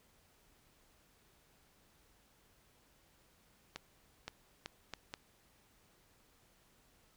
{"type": "accelerating click train", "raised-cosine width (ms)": 0.2, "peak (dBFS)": -24, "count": 5, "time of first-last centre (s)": [3.76, 5.139], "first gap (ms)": 520, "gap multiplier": 0.73, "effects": ["pink hiss -69 dBFS RMS until 7.16 s"]}